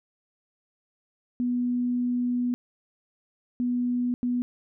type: tone bursts at uneven times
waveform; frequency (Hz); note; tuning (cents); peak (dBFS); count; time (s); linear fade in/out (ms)
sine; 245.4; B3; -11; -23; 3; 1.4-2.54 / 3.6-4.14 / 4.23-4.42; 0
effects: none